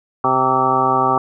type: harmonic tone with a mistuned harmonic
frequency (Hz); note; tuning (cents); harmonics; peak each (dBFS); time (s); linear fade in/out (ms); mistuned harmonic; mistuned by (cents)
130.5; C3; -4; 1 / 2 / 3 / 4 / 5 / 6 / 7 / 9 / 10; -28 / -25 / -23 / -27 / -26 / -19 / -21 / -17 / -24; 0.24-1.18; 2; 9; -28
effects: none